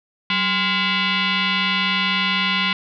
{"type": "tone with frequency modulation", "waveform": "sine", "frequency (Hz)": 424, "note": "G#4", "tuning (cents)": 36, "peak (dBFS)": -17, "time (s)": [0.3, 2.73], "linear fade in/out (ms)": 2, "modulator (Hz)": 612, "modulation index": 5.4, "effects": []}